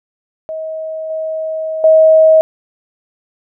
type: tone with level steps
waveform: sine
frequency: 635 Hz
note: D#5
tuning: 35 cents sharp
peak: -20 / -17 / -4 dBFS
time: 0.49-2.41 s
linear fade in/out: 0 ms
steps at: 1.1 / 1.84 s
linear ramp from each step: 2 ms
effects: none